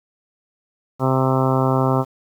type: harmonic tone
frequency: 131.4 Hz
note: C3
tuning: 8 cents sharp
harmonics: 1 / 2 / 3 / 4 / 5 / 6 / 7 / 8 / 9 / 10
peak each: -19 / -22 / -24 / -25 / -26 / -27 / -27 / -28 / -29 / -29 dBFS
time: 0.99-2.05 s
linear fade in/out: 50 ms
effects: 8-bit